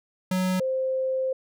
square / sine tone pair in turn, 185 / 523.3 Hz, F#3 / C5, 0 / 0 cents, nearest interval octave + tritone, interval 1800 cents, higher second, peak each -23 dBFS, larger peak neither, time 0.31-0.6 / 0.6-1.33 s, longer second, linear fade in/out 5 ms, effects none

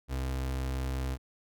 35% pulse tone, 65.41 Hz, C2, in tune, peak -29 dBFS, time 0.08-1.18 s, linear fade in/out 50 ms, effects none

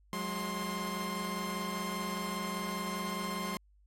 sawtooth tone cluster, 182.6 / 207.6 / 1054 Hz, F#3 / G#3 / C6, -23 / 0 / +12 cents, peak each -35 / -36 / -34 dBFS, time 0.13-3.57 s, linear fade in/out 0 ms, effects added 50 Hz sine -61 dBFS peak until 3.86 s + AAC 48 kbps

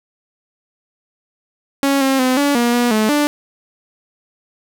sawtooth tone with pitch steps, 276.7 / 268.2 / 255.8 / 285.6 / 238.5 / 241.7 / 216.1 / 293.8 Hz, C#4 / C4 / C4 / D4 / A#3 / B3 / A3 / D4, -3 / +43 / -39 / -48 / +40 / -37 / -31 / +1 cents, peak -9 dBFS, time 1.83-3.27 s, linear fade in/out 0 ms, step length 180 ms, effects none

